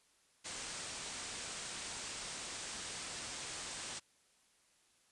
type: low-pass noise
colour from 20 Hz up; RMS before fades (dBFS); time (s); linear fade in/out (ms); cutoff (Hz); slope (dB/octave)
white; -45; 0.44-4; 20; 9200; 96
effects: white hiss -71 dBFS RMS until 5.11 s + resampled to 24000 Hz